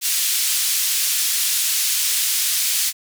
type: band-pass noise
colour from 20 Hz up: white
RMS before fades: -20 dBFS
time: 0.01-2.93 s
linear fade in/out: 50 ms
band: 2800 to 13000 Hz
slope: 12 dB/octave
effects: none